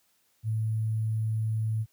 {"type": "tone with sample-and-hold", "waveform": "sine", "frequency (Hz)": 110, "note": "A2", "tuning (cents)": 0, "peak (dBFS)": -25, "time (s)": [0.43, 1.86], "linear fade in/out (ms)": 50, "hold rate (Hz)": 11025, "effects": ["white hiss -69 dBFS RMS until 1.92 s", "high-pass 60 Hz 12 dB/octave"]}